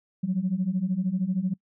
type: beating tone pair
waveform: sine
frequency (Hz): 177.6 / 190.6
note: F3 / G3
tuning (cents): +29 / -48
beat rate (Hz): 13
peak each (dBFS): -27 / -25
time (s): 0.23-1.54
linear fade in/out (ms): 10
effects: noise-tail reverb RT60 0.1 s tail -25 dB re dry + tanh soft clip ceiling -16 dBFS